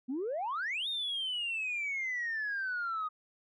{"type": "exponential two-way sweep", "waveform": "sine", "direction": "up then down", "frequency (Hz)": [239.4, 3729, 1234], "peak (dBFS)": -31, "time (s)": [0.08, 3.09], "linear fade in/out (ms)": 20, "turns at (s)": 0.88, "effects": ["tanh soft clip ceiling -29 dBFS"]}